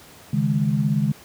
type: chord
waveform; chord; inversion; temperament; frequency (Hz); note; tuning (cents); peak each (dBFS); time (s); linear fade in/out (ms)
sine; C# suspended second; none; equal; 138.59 / 155.56 / 207.7; C#3 / D#3 / G#3; 0 / 0 / 0; -22; 0.33-1.12; 5
effects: pink hiss -46 dBFS RMS until 1.24 s + high-pass 80 Hz 12 dB/octave